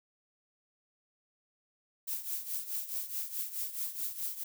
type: noise with tremolo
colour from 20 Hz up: violet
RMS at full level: -34 dBFS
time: 2.07-4.44 s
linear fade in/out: 10 ms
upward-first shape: triangle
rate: 4.7 Hz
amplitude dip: 80%
effects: none